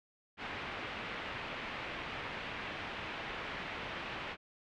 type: low-pass noise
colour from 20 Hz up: white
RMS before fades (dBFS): -42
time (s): 0.37-4.37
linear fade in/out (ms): 50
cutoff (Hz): 2800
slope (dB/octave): 24
effects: none